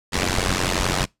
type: noise with amplitude modulation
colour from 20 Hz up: pink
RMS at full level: -17 dBFS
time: 0.12-1.06 s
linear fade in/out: 20 ms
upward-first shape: sine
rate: 91.5 Hz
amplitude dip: 100%
effects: noise-tail reverb RT60 0.2 s tail -25 dB re dry + low-pass 8000 Hz 12 dB/octave